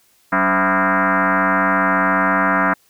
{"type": "tone with frequency modulation", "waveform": "sine", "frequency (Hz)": 189.7, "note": "F#3", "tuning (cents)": 43, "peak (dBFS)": -13, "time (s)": [0.32, 2.74], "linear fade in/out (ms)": 10, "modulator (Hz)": 237, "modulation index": 6.9, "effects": ["white hiss -57 dBFS RMS until 2.89 s"]}